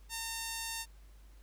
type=tone; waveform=5% pulse; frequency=910 Hz; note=A#5; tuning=42 cents flat; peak=-25 dBFS; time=0.09-0.86 s; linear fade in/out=50 ms; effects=added 50 Hz sine -53 dBFS peak until 1.42 s + pink hiss -67 dBFS RMS until 1.42 s